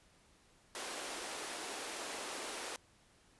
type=high-pass noise; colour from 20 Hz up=pink; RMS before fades=-43 dBFS; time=0.75-2.76 s; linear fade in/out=0 ms; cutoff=320 Hz; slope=24 dB/octave; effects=pink hiss -67 dBFS RMS until 3.39 s + resampled to 24000 Hz